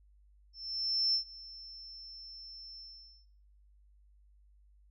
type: tone with ADSR envelope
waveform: sine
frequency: 5340 Hz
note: E8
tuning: 22 cents sharp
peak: -25 dBFS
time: 0.53-3.27 s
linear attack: 610 ms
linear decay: 100 ms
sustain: -20 dB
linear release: 480 ms
effects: noise-tail reverb RT60 0.9 s tail -26 dB re dry + added 50 Hz sine -60 dBFS peak until 4.9 s